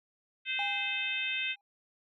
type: harmonic tone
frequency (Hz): 518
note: C5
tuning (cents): -17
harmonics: 3 / 4 / 5 / 6 / 7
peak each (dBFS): -41 / -38 / -33 / -39 / -39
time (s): 0.45-1.56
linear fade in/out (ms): 50
type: tone with exponential decay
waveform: triangle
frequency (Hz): 811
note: G#5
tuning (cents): -41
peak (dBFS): -31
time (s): 0.59-1.61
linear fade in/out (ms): 1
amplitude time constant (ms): 220
effects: none